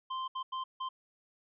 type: tone bursts at uneven times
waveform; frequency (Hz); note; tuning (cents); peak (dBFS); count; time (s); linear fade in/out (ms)
square; 1043; C6; -6; -35; 4; 0.1-0.28 / 0.35-0.43 / 0.52-0.64 / 0.8-0.89; 10
effects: resampled to 8000 Hz